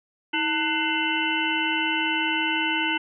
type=harmonic tone with a mistuned harmonic; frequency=298.8 Hz; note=D4; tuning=30 cents sharp; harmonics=1 / 3 / 5 / 7 / 9 / 10; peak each=-29 / -29 / -29 / -29 / -29 / -29 dBFS; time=0.33-2.98 s; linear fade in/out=10 ms; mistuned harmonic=1; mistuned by=+120 cents; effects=none